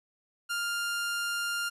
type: tone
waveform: sawtooth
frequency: 1400 Hz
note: F6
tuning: 4 cents sharp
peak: -26 dBFS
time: 0.49-1.7 s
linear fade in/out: 20 ms
effects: resampled to 32000 Hz + 11-bit